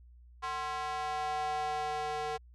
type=tone with high-pass filter sweep; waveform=square; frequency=150.9 Hz; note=D3; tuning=47 cents sharp; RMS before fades=-35 dBFS; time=0.42-2.38 s; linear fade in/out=20 ms; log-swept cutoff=980 to 590 Hz; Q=3.8; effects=added 60 Hz sine -53 dBFS peak until 2.54 s + low-pass 6000 Hz 12 dB/octave